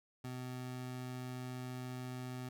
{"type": "tone", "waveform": "25% pulse", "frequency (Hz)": 126.5, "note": "B2", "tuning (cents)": 42, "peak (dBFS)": -38, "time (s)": [0.24, 2.49], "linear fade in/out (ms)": 5, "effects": []}